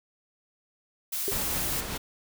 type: noise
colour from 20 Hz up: blue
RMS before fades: -31 dBFS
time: 1.12-1.81 s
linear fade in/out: 10 ms
type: tone with exponential decay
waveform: sine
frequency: 395.8 Hz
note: G4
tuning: 17 cents sharp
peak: -24 dBFS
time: 1.28-1.38 s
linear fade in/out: 0 ms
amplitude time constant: 21 ms
type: noise with tremolo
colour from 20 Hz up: pink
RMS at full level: -33 dBFS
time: 1.31-1.98 s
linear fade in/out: 10 ms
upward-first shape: sine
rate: 5 Hz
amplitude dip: 25%
effects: none